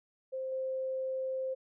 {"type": "tone with level steps", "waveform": "sine", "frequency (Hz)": 524, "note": "C5", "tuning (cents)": 2, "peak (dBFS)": [-34, -32], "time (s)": [0.32, 1.55], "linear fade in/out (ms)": 20, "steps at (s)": 0.52, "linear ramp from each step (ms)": 2, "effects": []}